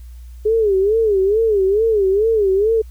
sine tone with vibrato, 415.3 Hz, G#4, in tune, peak -12 dBFS, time 0.45-2.82 s, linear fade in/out 10 ms, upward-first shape sine, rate 2.3 Hz, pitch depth 160 cents each way, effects added 60 Hz sine -33 dBFS peak until 2.9 s + white hiss -56 dBFS RMS until 2.9 s

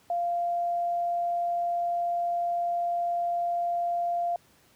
sine tone, 694 Hz, F5, 11 cents flat, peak -25 dBFS, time 0.1-4.36 s, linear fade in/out 2 ms, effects pink hiss -61 dBFS RMS until 4.75 s + high-pass 80 Hz 12 dB/octave

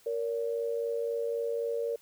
sine tone pair together, 466.5 / 570.3 Hz, A#4 / C#5, +1 / +49 cents, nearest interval minor third, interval 348 cents, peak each -30 / -35 dBFS, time 0.06-1.96 s, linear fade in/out 5 ms, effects white hiss -61 dBFS RMS until 2.01 s

